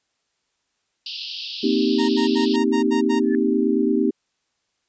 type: band-pass noise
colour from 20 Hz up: white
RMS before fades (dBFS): -32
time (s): 1.06-2.56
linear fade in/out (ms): 2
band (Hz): 2700 to 5100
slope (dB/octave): 96
type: chord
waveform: sine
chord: C minor seventh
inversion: third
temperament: equal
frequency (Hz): 233.1 / 261.6 / 311.1 / 392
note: Bb3 / C4 / Eb4 / G4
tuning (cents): 0 / 0 / 0 / 0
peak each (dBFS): -22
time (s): 1.63-4.11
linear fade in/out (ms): 10
type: tone bursts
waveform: sawtooth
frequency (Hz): 929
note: A#5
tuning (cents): -6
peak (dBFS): -22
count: 7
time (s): 1.98-3.2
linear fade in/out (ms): 20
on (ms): 110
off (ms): 75
type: tone with exponential growth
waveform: sine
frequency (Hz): 1739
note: A6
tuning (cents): -21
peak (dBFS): -27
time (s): 3.22-3.35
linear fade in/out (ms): 1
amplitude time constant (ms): 27
effects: white hiss -72 dBFS RMS until 4.88 s + resampled to 16000 Hz